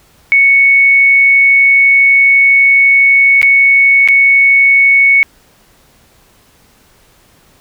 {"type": "tone with dropouts", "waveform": "sine", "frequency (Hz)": 2217, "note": "C#7", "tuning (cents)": 0, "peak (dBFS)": -4, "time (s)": [0.32, 5.23], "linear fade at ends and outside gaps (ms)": 0, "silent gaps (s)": [[3.416, 3.429], [4.076, 4.086]], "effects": ["pink hiss -48 dBFS RMS until 7.6 s"]}